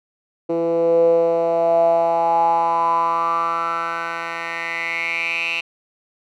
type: tone with band-pass filter sweep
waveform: 10% pulse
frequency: 167.3 Hz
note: E3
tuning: 26 cents sharp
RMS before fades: -19 dBFS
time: 0.49-5.61 s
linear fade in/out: 10 ms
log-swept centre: 410 to 2700 Hz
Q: 7.5
effects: none